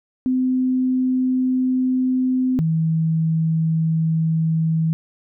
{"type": "tone pair in turn", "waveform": "sine", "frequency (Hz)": [256.4, 161.21], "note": ["C4", "E3"], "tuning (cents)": [-35, -38], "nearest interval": "minor sixth", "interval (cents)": 803, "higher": "first", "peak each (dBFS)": -16, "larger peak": "neither", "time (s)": [[0.26, 2.59], [2.59, 4.93]], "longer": "second", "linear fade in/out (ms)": 0, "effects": []}